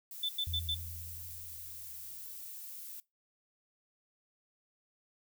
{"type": "noise", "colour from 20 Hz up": "violet", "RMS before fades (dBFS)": -46, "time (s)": [0.11, 3], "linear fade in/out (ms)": 2}
{"type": "tone bursts", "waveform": "sine", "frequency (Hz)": 3525, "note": "A7", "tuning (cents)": 2, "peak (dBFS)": -30, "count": 4, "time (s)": [0.23, 0.746], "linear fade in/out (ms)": 5, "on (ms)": 60, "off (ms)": 92}
{"type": "tone with exponential decay", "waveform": "sine", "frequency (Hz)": 84.1, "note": "E2", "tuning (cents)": 35, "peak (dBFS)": -35, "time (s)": [0.47, 2.5], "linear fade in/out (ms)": 0, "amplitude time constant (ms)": 440}
{"effects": ["noise-tail reverb RT60 0.2 s tail -21 dB re dry"]}